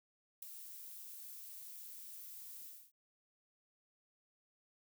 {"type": "noise with ADSR envelope", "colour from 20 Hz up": "violet", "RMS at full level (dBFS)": -43, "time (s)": [0.42, 2.92], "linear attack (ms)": 6, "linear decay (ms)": 6, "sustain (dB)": -8, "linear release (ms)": 260, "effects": []}